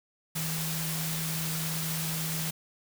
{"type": "tone in noise", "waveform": "sine", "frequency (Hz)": 160.4, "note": "E3", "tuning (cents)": -47, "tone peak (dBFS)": -33, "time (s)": [0.35, 2.51], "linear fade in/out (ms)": 10, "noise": "white", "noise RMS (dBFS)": -34, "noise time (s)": [0.35, 2.51], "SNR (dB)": -2, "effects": []}